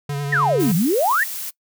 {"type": "tone with vibrato", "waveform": "square", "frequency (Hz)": 142.6, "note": "C#3", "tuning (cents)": 49, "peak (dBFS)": -23, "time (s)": [0.09, 0.72], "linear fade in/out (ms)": 5, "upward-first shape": "triangle", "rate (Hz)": 10, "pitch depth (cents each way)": 35}
{"type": "exponential two-way sweep", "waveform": "sine", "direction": "down then up", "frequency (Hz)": [1975.5, 155.56, 1975.5], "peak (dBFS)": -15, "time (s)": [0.32, 1.24], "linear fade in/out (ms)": 10, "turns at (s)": 0.75}
{"type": "noise", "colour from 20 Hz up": "blue", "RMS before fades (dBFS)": -29, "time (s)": [0.59, 1.51], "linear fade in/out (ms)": 20}
{"effects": ["noise-tail reverb RT60 0.1 s tail -22 dB re dry"]}